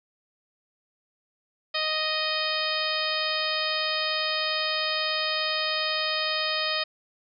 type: harmonic tone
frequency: 622.3 Hz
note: D#5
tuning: in tune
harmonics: 1 / 2 / 3 / 4 / 5 / 6 / 7 / 8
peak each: -33 / -33 / -33 / -33 / -33 / -33 / -33 / -33 dBFS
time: 1.74-6.84 s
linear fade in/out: 10 ms
effects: none